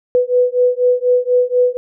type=beating tone pair; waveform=sine; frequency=493.9 / 498 Hz; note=B4 / B4; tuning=0 / +14 cents; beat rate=4.1 Hz; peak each=-14 dBFS; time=0.15-1.77 s; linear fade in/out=0 ms; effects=none